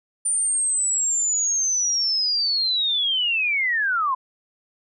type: linear sweep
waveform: sine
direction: down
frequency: 9200 to 998 Hz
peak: -19 dBFS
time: 0.25-4.15 s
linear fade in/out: 10 ms
effects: none